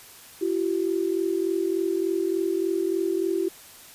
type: tone pair together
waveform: sine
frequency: 338.9 / 382.3 Hz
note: E4 / G4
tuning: +48 / -43 cents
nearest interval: major second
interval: 209 cents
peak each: -25 dBFS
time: 0.41-3.49 s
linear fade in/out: 10 ms
effects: white hiss -47 dBFS RMS until 3.94 s + resampled to 32000 Hz